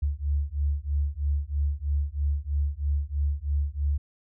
sine beating tone pair, 70.6 / 73.7 Hz, C#2 / D2, +32 / +7 cents, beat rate 3.1 Hz, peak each -27 dBFS, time 0.02-3.98 s, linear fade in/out 10 ms, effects none

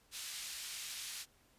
pink band-pass noise, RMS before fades -45 dBFS, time 0.11-1.26 s, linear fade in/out 50 ms, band 3000 to 11000 Hz, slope 12 dB/octave, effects pink hiss -69 dBFS RMS until 1.58 s + resampled to 32000 Hz

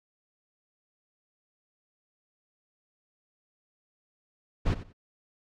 brown noise with echo, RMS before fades -25 dBFS, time 4.65-4.75 s, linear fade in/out 20 ms, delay 91 ms, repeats 2, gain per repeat -14 dB, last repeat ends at 4.932 s, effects low-pass 5000 Hz 12 dB/octave

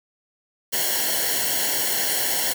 white noise with comb filter, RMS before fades -23 dBFS, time 0.72-2.54 s, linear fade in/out 20 ms, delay 0.81 ms, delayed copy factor -0.8, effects none

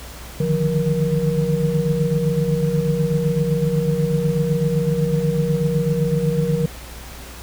sine tone cluster, 149.1 / 157.1 / 176.3 / 472.9 Hz, D3 / D#3 / F3 / A#4, +27 / +17 / +17 / +25 cents, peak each -22 dBFS, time 0.4-6.66 s, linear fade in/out 5 ms, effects added 60 Hz sine -37 dBFS peak until 7.42 s + pink hiss -38 dBFS RMS until 7.42 s

